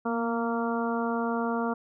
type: harmonic tone with a mistuned harmonic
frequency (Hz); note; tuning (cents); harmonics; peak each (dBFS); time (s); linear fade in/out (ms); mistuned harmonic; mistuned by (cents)
231.5; A#3; -12; 1 / 2 / 3 / 4 / 5 / 6; -29 / -32 / -34 / -35 / -36 / -37; 0.05-1.74; 10; 1; +22
effects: none